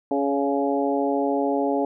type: harmonic tone with a mistuned harmonic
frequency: 140 Hz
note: C#3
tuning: 18 cents sharp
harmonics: 2 / 3 / 4 / 5 / 6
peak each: -24 / -26 / -27 / -28 / -29 dBFS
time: 0.11-1.85 s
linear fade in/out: 2 ms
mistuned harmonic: 5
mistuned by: -17 cents
effects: none